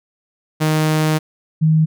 sawtooth / sine tone pair in turn, 155.56 / 157.64 Hz, D#3 / D#3, 0 / +23 cents, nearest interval unison, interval 23 cents, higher second, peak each -10 dBFS, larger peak neither, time 0.6-1.19 / 1.61-1.86 s, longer first, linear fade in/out 20 ms, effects none

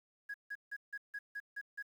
sine tone bursts, 1661.2 Hz, G#6, in tune, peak -38 dBFS, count 8, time 0.29-1.826 s, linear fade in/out 10 ms, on 52 ms, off 160 ms, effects tanh soft clip ceiling -36 dBFS + 11-bit

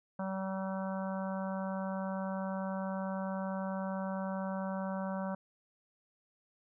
harmonic tone, 191.1 Hz, G3, 44 cents flat, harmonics 1 / 3 / 4 / 5 / 6 / 7 / 8, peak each -36 / -40 / -46 / -44 / -49 / -49 / -50 dBFS, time 0.19-5.35 s, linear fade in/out 5 ms, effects none

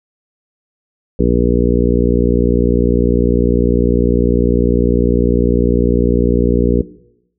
harmonic tone, 60 Hz, B1, 49 cents flat, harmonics 1 / 2 / 3 / 4 / 5 / 6 / 7 / 8, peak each -16 / -21 / -16 / -18 / -19 / -20 / -18 / -21 dBFS, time 1.19-6.82 s, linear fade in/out 5 ms, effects noise-tail reverb RT60 0.8 s tail -19 dB re dry

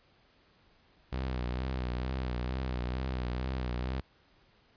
sawtooth tone with vibrato, 63 Hz, B1, 35 cents sharp, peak -28 dBFS, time 1.12-4.01 s, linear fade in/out 10 ms, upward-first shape triangle, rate 2.2 Hz, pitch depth 77 cents each way, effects pink hiss -65 dBFS RMS until 4.76 s + resampled to 11025 Hz

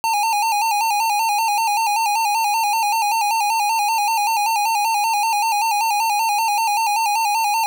square tone with vibrato, 863 Hz, A5, 34 cents flat, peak -17 dBFS, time 0.04-7.66 s, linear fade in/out 0 ms, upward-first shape square, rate 5.2 Hz, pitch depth 79 cents each way, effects none

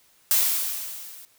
blue noise with level ramp, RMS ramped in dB -18 to -45 dBFS, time 0.31-1.25 s, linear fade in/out 0 ms, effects white hiss -60 dBFS RMS until 1.38 s

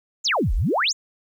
sine exponential two-way sweep, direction down then up, 7570 to 33 to 7570 Hz, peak -18 dBFS, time 0.24-0.93 s, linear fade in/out 20 ms, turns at 0.54 s, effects 9-bit

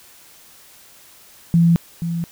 sine tone with echo, 168.8 Hz, E3, 41 cents sharp, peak -10 dBFS, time 1.54-1.76 s, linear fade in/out 0 ms, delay 480 ms, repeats 1, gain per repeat -10 dB, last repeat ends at 2.24 s, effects white hiss -47 dBFS RMS until 2.31 s

